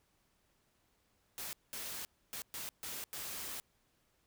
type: noise bursts at uneven times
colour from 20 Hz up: white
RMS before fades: -43 dBFS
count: 6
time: 1.38-1.53 / 1.73-2.05 / 2.33-2.42 / 2.54-2.69 / 2.83-3.04 / 3.13-3.6 s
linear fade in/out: 0 ms
effects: pink hiss -75 dBFS RMS until 4.26 s